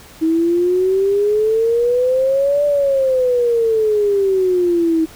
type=exponential two-way sweep; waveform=sine; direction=up then down; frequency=318 to 586 to 318 Hz; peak=-12 dBFS; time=0.21-5.06 s; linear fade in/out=20 ms; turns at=2.65 s; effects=pink hiss -41 dBFS RMS until 5.15 s